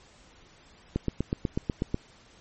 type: click train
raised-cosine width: 3 ms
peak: -13 dBFS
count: 9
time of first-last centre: 0.96-1.944 s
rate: 8.13 Hz
effects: pink hiss -56 dBFS RMS until 2.4 s + MP3 32 kbps